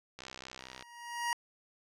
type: click train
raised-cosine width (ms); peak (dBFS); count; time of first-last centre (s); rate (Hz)
0.2; -27; 42; 0.19-0.825; 64.6
type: tone with exponential growth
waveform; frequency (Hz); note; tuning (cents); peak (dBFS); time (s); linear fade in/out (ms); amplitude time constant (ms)
25% pulse; 949; A#5; +31; -25; 0.59-1.33; 1; 160
effects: low-pass 12000 Hz 12 dB/octave